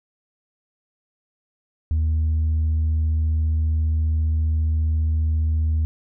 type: tone with tanh clipping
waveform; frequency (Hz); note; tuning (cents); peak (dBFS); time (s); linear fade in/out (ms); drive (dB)
sine; 78.7; D#2; +20; -18; 1.91-5.85; 0; 1
effects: none